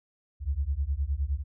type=beating tone pair; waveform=sine; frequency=65.4 / 75.1 Hz; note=C2 / D2; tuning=0 / +39 cents; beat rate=9.7 Hz; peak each=-29 dBFS; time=0.4-1.44 s; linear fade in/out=50 ms; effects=none